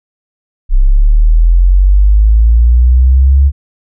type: linear sweep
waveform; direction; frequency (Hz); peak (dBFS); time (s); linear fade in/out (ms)
sine; up; 31.46 to 70.2; -3; 0.69-3.52; 50
effects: none